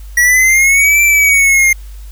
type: linear two-way sweep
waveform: square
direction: up then down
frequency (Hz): 1916 to 2349 to 2110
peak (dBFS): -7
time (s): 0.17-1.73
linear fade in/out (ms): 5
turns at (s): 1.02
effects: added 50 Hz sine -27 dBFS peak until 2.11 s + white hiss -45 dBFS RMS until 2.11 s